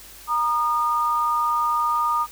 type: tone pair together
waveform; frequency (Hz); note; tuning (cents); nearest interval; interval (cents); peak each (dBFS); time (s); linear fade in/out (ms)
sine; 940.3 / 1221; A#5 / D#6; +15 / -33; perfect fourth; 452; -24 / -20; 0.27-2.27; 50
effects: added 50 Hz sine -51 dBFS peak until 2.31 s + white hiss -44 dBFS RMS until 2.31 s